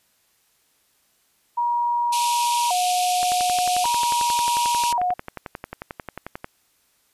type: tone with vibrato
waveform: sine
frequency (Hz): 830.6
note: G#5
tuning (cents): 0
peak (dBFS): -19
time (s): 1.57-5.14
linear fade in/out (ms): 10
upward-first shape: square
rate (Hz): 0.44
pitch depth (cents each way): 240
type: band-pass noise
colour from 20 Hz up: pink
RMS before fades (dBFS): -28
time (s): 2.12-4.93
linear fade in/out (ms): 10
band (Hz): 2400 to 12000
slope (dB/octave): 96
type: click train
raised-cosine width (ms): 0.5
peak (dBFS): -16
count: 37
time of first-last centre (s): 3.23-6.444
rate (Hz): 11.2
effects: white hiss -64 dBFS RMS until 7.13 s + resampled to 32000 Hz